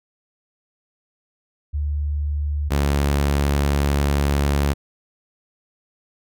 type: tone pair in turn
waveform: sine / sawtooth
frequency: 73.42 / 71.12 Hz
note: D2 / C#2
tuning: 0 / +45 cents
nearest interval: minor second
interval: 55 cents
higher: first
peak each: -20 / -13 dBFS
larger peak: second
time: 1.73-2.7 / 2.7-4.74 s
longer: second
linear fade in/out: 20 ms
effects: none